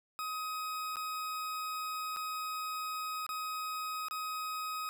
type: tone with dropouts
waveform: 40% pulse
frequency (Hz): 1261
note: D#6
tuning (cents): +23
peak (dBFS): -35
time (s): 0.19-4.89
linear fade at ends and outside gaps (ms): 0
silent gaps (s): 0.958-0.968 / 2.163-2.169 / 3.265-3.291 / 4.084-4.11
effects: none